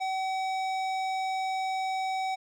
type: tone with hard clipping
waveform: sine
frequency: 760 Hz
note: F#5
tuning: 46 cents sharp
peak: -30 dBFS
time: 0-2.36 s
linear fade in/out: 20 ms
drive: 14 dB
effects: none